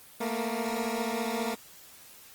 15% pulse tone cluster, 221.3 / 236.1 / 467.1 Hz, A3 / A#3 / A#4, +10 / +22 / +3 cents, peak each -26 / -26 / -35 dBFS, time 0.2-1.55 s, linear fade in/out 10 ms, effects white hiss -52 dBFS RMS until 2.34 s + Opus 24 kbps

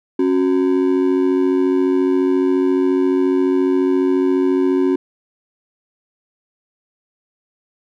triangle ring-modulated tone, 321.4 Hz, E4, 44 cents flat, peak -8 dBFS, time 0.19-4.96 s, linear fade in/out 5 ms, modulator 47.2 Hz, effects none

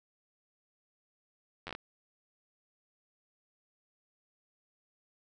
slowing click train, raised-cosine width 0.3 ms, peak -24 dBFS, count 6, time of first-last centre 1.67-1.75 s, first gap 10 ms, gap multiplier 1.24, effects none

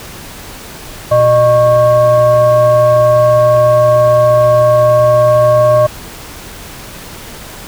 sine tone with frequency modulation, 610 Hz, D#5, 34 cents flat, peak -5 dBFS, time 1.11-5.87 s, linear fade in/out 10 ms, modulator 490 Hz, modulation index 0.65, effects pink hiss -30 dBFS RMS until 7.67 s

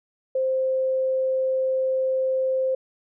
sine tone, 523.3 Hz, C5, in tune, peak -20 dBFS, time 0.35-2.75 s, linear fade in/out 5 ms, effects none

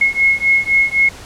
sine beating tone pair, 2168 / 2171.9 Hz, C#7 / C#7, -39 / -36 cents, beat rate 3.9 Hz, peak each -14 dBFS, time 0.01-1.09 s, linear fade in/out 5 ms, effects pink hiss -35 dBFS RMS until 1.25 s + low-pass 9000 Hz 12 dB/octave

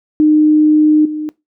sine tone with level steps, 305.3 Hz, D#4, 33 cents flat, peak -6 / -18 dBFS, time 0.2-1.29 s, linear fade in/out 0 ms, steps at 1.05 s, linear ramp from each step 5 ms, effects noise-tail reverb RT60 0.2 s tail -21 dB re dry

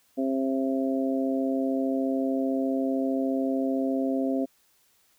harmonic tone, 133.6 Hz, C3, 36 cents sharp, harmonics 2 / 3 / 4 / 5, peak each -25 / -34 / -32 / -33 dBFS, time 0.17-4.46 s, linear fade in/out 20 ms, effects white hiss -65 dBFS RMS until 5.18 s

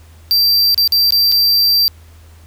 square tone with dropouts, 4699 Hz, D8, in tune, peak -10 dBFS, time 0.31-1.88 s, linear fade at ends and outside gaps 0 ms, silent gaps 0.745-0.778 / 0.876-0.922 / 1.106-1.123 / 1.317-1.322 s, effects added 81 Hz sine -39 dBFS peak until 2.46 s + pink hiss -49 dBFS RMS until 2.46 s

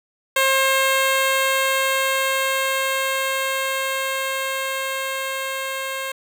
10% pulse tone with level ramp, 534 Hz, C5, 35 cents sharp, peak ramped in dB -7 to -17 dBFS, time 0.36-6.12 s, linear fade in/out 5 ms, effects none

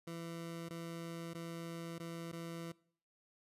20% pulse tone with dropouts, 167.3 Hz, E3, 26 cents sharp, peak -38 dBFS, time 0.07-2.72 s, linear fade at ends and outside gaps 5 ms, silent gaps 0.688-0.705 / 1.335-1.348 / 1.984-1.999 / 2.318-2.328 s, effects noise-tail reverb RT60 0.6 s tail -23 dB re dry + resampled to 32000 Hz

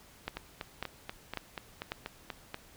two click trains, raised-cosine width 0.3 ms, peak -21 / -18 dBFS, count 10 / 4, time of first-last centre 0.37-2.544 / 0.28-1.919 s, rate 4.14 / 1.83 Hz, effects pink hiss -57 dBFS RMS until 2.76 s

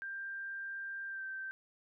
sine tone with pitch glide, 1586 to 1557.9 Hz, G6 to G6, +20 to -11 cents, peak -39 dBFS, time 0.02-1.51 s, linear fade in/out 0 ms, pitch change -31 cents, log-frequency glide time 1.08-1.23 s, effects none

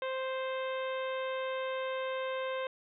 harmonic tone, 523.3 Hz, C5, in tune, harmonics 1 / 2 / 3 / 4 / 5 / 6 / 7, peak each -34 / -40 / -44 / -46 / -48 / -50 / -51 dBFS, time 0.02-2.67 s, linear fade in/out 2 ms, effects none

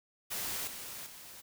white noise with level steps, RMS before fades -37 / -44 / -50 dBFS, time 0.3-1.42 s, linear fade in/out 20 ms, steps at 0.67 / 1.06 s, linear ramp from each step 5 ms, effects none

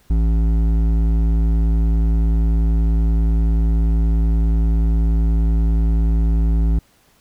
triangle tone with hard clipping, 55.2 Hz, A1, 6 cents sharp, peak -15 dBFS, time 0.1-6.79 s, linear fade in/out 5 ms, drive 14 dB, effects pink hiss -56 dBFS RMS until 7.2 s

